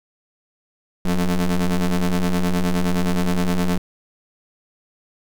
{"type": "ring-modulated tone", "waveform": "40% pulse", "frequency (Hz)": 88.1, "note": "F2", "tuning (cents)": 16, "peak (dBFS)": -13, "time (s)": [1.05, 3.78], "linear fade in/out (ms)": 5, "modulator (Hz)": 92.9, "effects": ["9-bit"]}